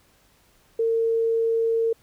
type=tone; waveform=sine; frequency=455 Hz; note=A#4; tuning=42 cents flat; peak=-19 dBFS; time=0.79-1.93 s; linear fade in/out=5 ms; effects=pink hiss -60 dBFS RMS until 2.02 s